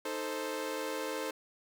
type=chord; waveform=sawtooth; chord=A diminished; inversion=second; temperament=equal; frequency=311.1 / 440 / 523.3 Hz; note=Eb4 / A4 / C5; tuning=0 / 0 / 0 cents; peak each=-37 / -35 / -34 dBFS; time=0.05-1.31 s; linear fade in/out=5 ms; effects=none